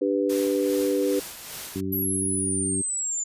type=chord; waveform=sine; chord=G major; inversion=second; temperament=equal with one note detuned; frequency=293.7 / 394 / 493.9 Hz; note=D4 / G4 / B4; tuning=0 / +9 / 0 cents; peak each=-25 dBFS; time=0.01-1.2 s; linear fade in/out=10 ms
type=noise with tremolo; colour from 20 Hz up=white; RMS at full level=-35 dBFS; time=0.29-1.81 s; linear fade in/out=10 ms; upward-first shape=sine; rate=2.5 Hz; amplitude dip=45%
type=harmonic tone; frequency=95.6 Hz; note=G2; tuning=43 cents flat; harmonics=1 / 2 / 3 / 4; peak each=-34 / -31 / -30 / -33 dBFS; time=1.75-2.82 s; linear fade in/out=10 ms
type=exponential sweep; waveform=sine; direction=down; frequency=11840 to 7040 Hz; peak=-25 dBFS; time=1.92-3.24 s; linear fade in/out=10 ms
effects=resampled to 32000 Hz